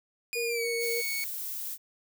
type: tone with pitch glide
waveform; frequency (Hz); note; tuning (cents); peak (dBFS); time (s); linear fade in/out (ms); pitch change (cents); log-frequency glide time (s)
sawtooth; 2449 to 2220; D#7 to C#7; -28 to +2; -28; 0.33-1.24; 0; -170; 0.45-0.67
type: tone with vibrato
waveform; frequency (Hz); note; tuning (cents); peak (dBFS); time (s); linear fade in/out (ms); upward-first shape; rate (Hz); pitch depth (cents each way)
sine; 468.3; A#4; +8; -30; 0.35-1.02; 20; triangle; 6.7; 17
type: noise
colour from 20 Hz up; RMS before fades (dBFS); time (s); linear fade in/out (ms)
violet; -36; 0.79-1.78; 50
effects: none